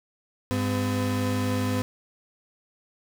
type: tone pair together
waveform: 35% pulse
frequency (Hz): 100.7 / 253.7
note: G2 / B3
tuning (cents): +47 / +47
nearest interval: octave + major third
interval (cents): 1600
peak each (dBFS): -25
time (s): 0.51-1.82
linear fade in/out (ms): 0
effects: none